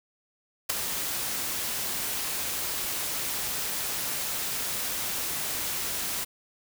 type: noise with ADSR envelope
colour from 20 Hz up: white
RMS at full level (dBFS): -23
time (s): 0.69-6.25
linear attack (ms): 12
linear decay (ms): 5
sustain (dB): -8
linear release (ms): 18
effects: none